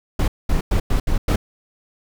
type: noise bursts at uneven times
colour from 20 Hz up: brown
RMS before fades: -17 dBFS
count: 6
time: 0.19-0.28 / 0.49-0.61 / 0.71-0.8 / 0.9-1 / 1.07-1.18 / 1.28-1.36 s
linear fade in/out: 5 ms
effects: none